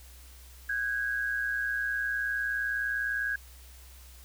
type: tone pair together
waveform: sine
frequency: 1522.2 / 1642 Hz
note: F#6 / G#6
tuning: +49 / -20 cents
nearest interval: minor second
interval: 131 cents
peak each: -34 / -29 dBFS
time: 0.69-3.36 s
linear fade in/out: 5 ms
effects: added 63 Hz sine -49 dBFS peak until 4.24 s + white hiss -55 dBFS RMS until 4.24 s